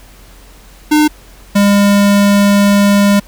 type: tone pair in turn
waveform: square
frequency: 302.6 / 202 Hz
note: D#4 / G#3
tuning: -48 / -48 cents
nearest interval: perfect fifth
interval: 700 cents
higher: first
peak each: -7 dBFS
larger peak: neither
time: 0.91-1.08 / 1.55-3.2 s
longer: second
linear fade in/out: 10 ms
effects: added 45 Hz sine -38 dBFS peak until 3.27 s + pink hiss -42 dBFS RMS until 3.27 s